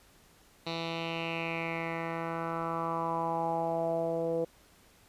10% pulse tone with low-pass filter sweep, 165.7 Hz, E3, 9 cents sharp, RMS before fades -33 dBFS, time 0.66-4.45 s, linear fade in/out 10 ms, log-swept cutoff 3900 to 500 Hz, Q 4.4, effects pink hiss -61 dBFS RMS until 5.08 s + resampled to 32000 Hz

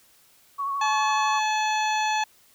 sine tone with vibrato, 1112 Hz, C#6, 5 cents sharp, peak -25 dBFS, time 0.58-1.4 s, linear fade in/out 20 ms, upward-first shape triangle, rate 12 Hz, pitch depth 31 cents each way
harmonic tone, 860 Hz, A5, 40 cents flat, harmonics 1 / 2 / 3 / 4 / 5 / 7 / 8, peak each -23 / -31 / -31 / -35 / -37 / -38 / -43 dBFS, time 0.81-2.24 s, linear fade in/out 5 ms
effects white hiss -58 dBFS RMS until 2.54 s

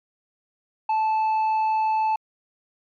sine tone with tanh clipping, 874 Hz, A5, 12 cents flat, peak -20 dBFS, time 0.89-2.16 s, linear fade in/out 5 ms, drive 4 dB, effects MP3 96 kbps

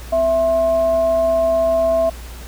sine tone with frequency modulation, 660 Hz, E5, 2 cents sharp, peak -13 dBFS, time 0.12-2.1 s, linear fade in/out 10 ms, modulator 404 Hz, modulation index 0.28, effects added 59 Hz sine -31 dBFS peak until 2.47 s + pink hiss -39 dBFS RMS until 2.47 s

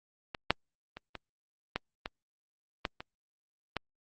clicks, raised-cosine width 0.3 ms, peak -21 / -6 / -26 / -23 / -14 / -19 / -14 / -24 / -15 dBFS, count 9, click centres 0.348 / 0.506 / 0.97 / 1.153 / 1.76 / 2.059 / 2.852 / 3.005 / 3.767 s, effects Opus 48 kbps

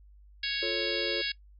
harmonic tone, 554.4 Hz, C#5, in tune, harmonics 3 / 4 / 5 / 6 / 7 / 8 / 9, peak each -37 / -37 / -37 / -37 / -37 / -37 / -37 dBFS, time 0.43-1.32 s, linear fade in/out 5 ms
triangle chord, F augmented, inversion none, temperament equal, 349.2 / 440 / 554.4 Hz, F4 / A4 / C#5, 0 / 0 / 0 cents, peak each -34 dBFS, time 0.62-1.22 s, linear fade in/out 10 ms
effects noise-tail reverb RT60 0.1 s tail -21 dB re dry + added 50 Hz sine -52 dBFS peak until 1.59 s

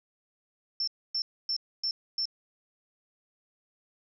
sine tone bursts, 5370 Hz, E8, 31 cents sharp, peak -27 dBFS, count 5, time 0.8-2.255 s, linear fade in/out 2 ms, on 75 ms, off 270 ms, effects none

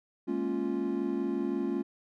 triangle chord, Bb minor seventh, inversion third, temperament equal, 207.7 / 233.1 / 277.2 / 349.2 Hz, Ab3 / Bb3 / Db4 / F4, 0 / 0 / 0 / 0 cents, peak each -34 / -34 / -31 / -31 dBFS, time 0.27-1.83 s, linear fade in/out 20 ms, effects none

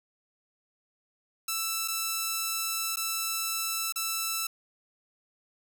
5% pulse tone with dropouts, 1324 Hz, E6, 7 cents sharp, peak -17 dBFS, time 1.48-4.47 s, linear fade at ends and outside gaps 5 ms, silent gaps 1.878-1.882 / 2.959-2.969 / 3.924-3.958 s, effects none

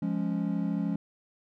triangle chord, Db major, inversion first, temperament equal, 174.61 / 207.7 / 277.2 Hz, F3 / Ab3 / Db4, 0 / 0 / 0 cents, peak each -29 / -29 / -31 dBFS, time 0.02-0.96 s, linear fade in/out 5 ms, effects none

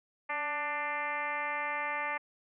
sine tone with frequency modulation, 1480 Hz, F#6, in tune, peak -31 dBFS, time 0.29-2.18 s, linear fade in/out 10 ms, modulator 300 Hz, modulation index 2.8, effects high-pass 300 Hz 12 dB/octave

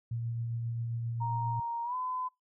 sine tone with tremolo, 116.54 Hz, A#2, in tune, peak -31 dBFS, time 0.11-1.6 s, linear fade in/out 5 ms, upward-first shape triangle, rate 7.5 Hz, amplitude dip 25%
sine tone with pitch glide, 934 to 1012.7 Hz, A#5 to B5, +3 to +43 cents, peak -32 dBFS, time 1.2-2.29 s, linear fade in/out 20 ms, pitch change +140 cents, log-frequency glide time 1.84-1.95 s
effects noise-tail reverb RT60 0.2 s tail -23 dB re dry

